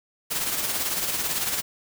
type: noise with tremolo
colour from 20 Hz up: white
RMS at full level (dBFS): -25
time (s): 0.3-1.62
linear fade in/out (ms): 20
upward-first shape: sine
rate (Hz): 18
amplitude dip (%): 45
effects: none